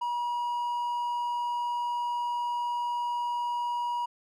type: tone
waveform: triangle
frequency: 961 Hz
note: B5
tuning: 48 cents flat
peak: -26 dBFS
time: 0.01-4.06 s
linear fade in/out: 10 ms
effects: none